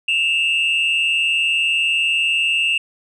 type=tone pair together; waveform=sine; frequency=2640 / 2800 Hz; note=E7 / F7; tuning=+2 / +4 cents; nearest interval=minor second; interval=102 cents; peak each=-16 dBFS; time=0.08-2.78 s; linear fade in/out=5 ms; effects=tanh soft clip ceiling -12 dBFS